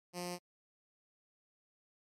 5% pulse tone with notch filter, 177.2 Hz, F3, 25 cents sharp, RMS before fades -41 dBFS, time 0.13-0.39 s, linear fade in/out 50 ms, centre 1500 Hz, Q 0.57, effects low-pass 11000 Hz 12 dB/octave + MP3 96 kbps

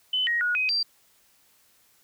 sine tone with pitch steps, 3023 / 1885 / 1452 / 2517 / 4708 Hz, F#7 / A#6 / F#6 / D#7 / D8, +36 / +19 / -33 / +19 / +3 cents, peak -22 dBFS, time 0.13-0.83 s, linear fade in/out 5 ms, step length 140 ms, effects white hiss -62 dBFS RMS until 2.03 s

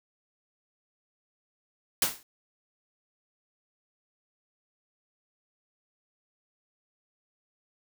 white noise with exponential decay, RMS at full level -21 dBFS, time 2.02-2.23 s, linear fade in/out 2 ms, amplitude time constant 45 ms, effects none

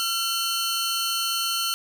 sawtooth tone cluster, 1365 / 3051 / 4342 Hz, F6 / G7 / C#8, -40 / -48 / -37 cents, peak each -25 dBFS, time 0-1.74 s, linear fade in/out 0 ms, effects none

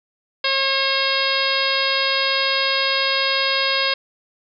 harmonic tone with a mistuned harmonic, 541 Hz, C#5, 42 cents flat, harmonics 1 / 2 / 3 / 4 / 5 / 6 / 7 / 8 / 9, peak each -26 / -26 / -26 / -26 / -26 / -26 / -26 / -26 / -26 dBFS, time 0.44-3.94 s, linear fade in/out 5 ms, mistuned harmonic 9, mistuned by +19 cents, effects none

